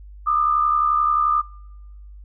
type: tone pair together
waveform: sine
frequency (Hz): 1200 / 1271.4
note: D6 / D#6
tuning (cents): +37 / +37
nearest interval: minor second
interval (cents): 100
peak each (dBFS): -17 / -23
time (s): 0.26-1.42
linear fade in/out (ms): 20
effects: noise-tail reverb RT60 1.0 s tail -24 dB re dry + added 50 Hz sine -38 dBFS peak until 2.24 s